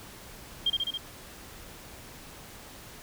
sine tone with echo, 3200 Hz, G7, 35 cents sharp, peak -22 dBFS, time 0.66-0.7 s, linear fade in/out 5 ms, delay 69 ms, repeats 4, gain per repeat -2 dB, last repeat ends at 0.976 s, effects pink hiss -47 dBFS RMS until 3.02 s

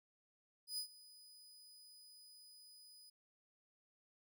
sawtooth tone with ADSR envelope, 4978 Hz, D#8, in tune, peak -36 dBFS, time 0.67-3.1 s, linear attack 110 ms, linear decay 91 ms, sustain -20 dB, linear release 8 ms, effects none

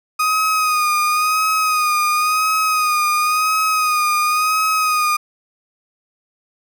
35% pulse tone with vibrato, 1244.5 Hz, D#6, in tune, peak -13 dBFS, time 0.19-5.17 s, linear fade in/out 10 ms, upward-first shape sine, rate 0.95 Hz, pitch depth 41 cents each way, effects none

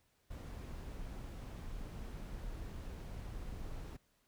brown noise, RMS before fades -45 dBFS, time 0.3-3.97 s, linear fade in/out 10 ms, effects pink hiss -75 dBFS RMS until 4.27 s

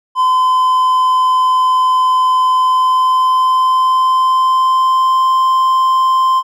triangle tone with pitch glide, 1023 to 1042.7 Hz, C6 to C6, -39 to -6 cents, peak -7 dBFS, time 0.15-6.43 s, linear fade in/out 50 ms, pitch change +33 cents, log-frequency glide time 2.53-5.32 s, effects none

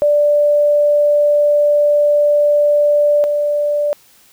sine tone pair in turn, 587.3 / 587.3 Hz, D5 / D5, 0 / 0 cents, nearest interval unison, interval 0 cents, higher neither, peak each -9 / -13 dBFS, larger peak first, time 0.02-3.24 / 3.24-3.93 s, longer first, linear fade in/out 0 ms, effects white hiss -49 dBFS RMS until 4.32 s

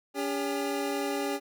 25% pulse tone pair together, 282.7 / 402.3 Hz, C#4 / G4, +34 / +45 cents, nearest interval tritone, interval 611 cents, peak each -28 dBFS, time 0.14-1.4 s, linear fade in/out 50 ms, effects none

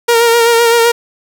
sawtooth tone with vibrato, 466.2 Hz, A#4, in tune, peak -3 dBFS, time 0.08-0.92 s, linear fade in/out 10 ms, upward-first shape sine, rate 7.8 Hz, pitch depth 31 cents each way, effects none

